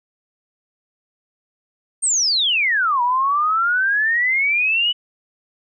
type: exponential two-way sweep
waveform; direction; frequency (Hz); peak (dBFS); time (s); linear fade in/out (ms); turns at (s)
sine; down then up; 8870 to 952 to 2986; -15; 2.02-4.93; 20; 3.02
effects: none